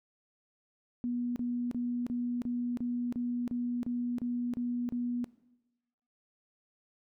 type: tone bursts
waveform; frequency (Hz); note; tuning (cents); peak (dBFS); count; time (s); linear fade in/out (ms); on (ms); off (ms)
sine; 242.7; B3; -30; -30; 12; 1.04-5.243; 0; 320; 33
effects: noise-tail reverb RT60 1.0 s tail -19 dB re dry